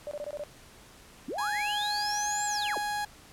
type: tone bursts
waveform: sine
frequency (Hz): 589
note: D5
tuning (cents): +5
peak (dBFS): -33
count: 6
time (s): 0.07-0.437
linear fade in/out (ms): 0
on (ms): 42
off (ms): 23
type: linear two-way sweep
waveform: sine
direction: up then down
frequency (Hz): 207.7 to 7630 to 207.7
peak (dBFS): -32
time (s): 1.28-2.78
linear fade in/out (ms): 5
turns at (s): 2.46
type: tone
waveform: 30% pulse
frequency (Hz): 830.6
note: G#5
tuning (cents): 0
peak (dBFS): -27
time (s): 1.38-3.05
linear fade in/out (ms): 5
effects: pink hiss -53 dBFS RMS until 3.32 s + low-pass 12000 Hz 12 dB/octave